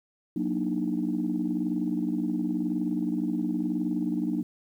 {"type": "tone cluster", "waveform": "sine", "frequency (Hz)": [183.7, 235.8, 297.7, 316.8], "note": ["F#3", "A#3", "D4", "D#4"], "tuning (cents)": [-12, 20, 24, 31], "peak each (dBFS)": [-31, -30, -29, -33], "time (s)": [0.36, 4.43], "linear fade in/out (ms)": 5, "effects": ["tanh soft clip ceiling -17 dBFS", "10-bit"]}